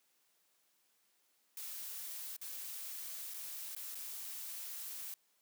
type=noise with dropouts; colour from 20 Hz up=blue; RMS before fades=-45 dBFS; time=1.57-5.14 s; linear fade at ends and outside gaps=1 ms; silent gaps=2.365-2.414 / 3.338-3.342 / 3.75-3.764 / 3.947-3.953 s; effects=white hiss -75 dBFS RMS until 5.41 s + high-pass 200 Hz 12 dB/octave